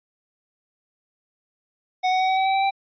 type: tone with pitch steps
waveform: square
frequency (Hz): 740 / 746 / 752.1 / 758.2 / 764.3 / 770.5 / 776.8 / 783.1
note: F#5 / F#5 / F#5 / F#5 / G5 / G5 / G5 / G5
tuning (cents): 0 / +14 / +28 / +42 / -44 / -30 / -16 / -2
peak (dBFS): -19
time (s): 2.03-2.71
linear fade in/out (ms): 20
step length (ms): 85
effects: resampled to 11025 Hz